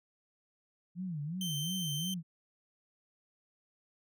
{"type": "tone with vibrato", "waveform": "sine", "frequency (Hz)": 164.81, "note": "E3", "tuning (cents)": 0, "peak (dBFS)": -35, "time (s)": [0.95, 2.23], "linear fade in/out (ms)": 50, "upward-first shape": "sine", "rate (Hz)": 2.8, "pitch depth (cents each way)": 230}
{"type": "tone", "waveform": "sawtooth", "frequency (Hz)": 3108, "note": "G7", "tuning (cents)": -16, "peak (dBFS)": -33, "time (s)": [1.41, 2.14], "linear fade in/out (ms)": 2}
{"effects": []}